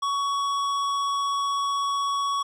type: tone with hard clipping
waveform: sine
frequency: 1121 Hz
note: C#6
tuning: 19 cents sharp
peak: -25 dBFS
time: 0.02-2.43 s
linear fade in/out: 10 ms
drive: 12 dB
effects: none